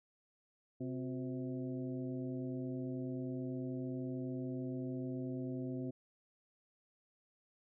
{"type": "harmonic tone with a mistuned harmonic", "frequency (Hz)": 129.5, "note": "C3", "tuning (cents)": -17, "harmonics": [1, 2, 3, 4, 5], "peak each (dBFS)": [-43, -40, -46, -52, -53], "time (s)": [0.8, 5.91], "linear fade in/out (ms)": 10, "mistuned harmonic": 3, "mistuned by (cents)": -93, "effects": []}